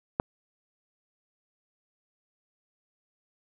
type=click; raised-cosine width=1 ms; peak=-10 dBFS; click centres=0.199 s; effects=none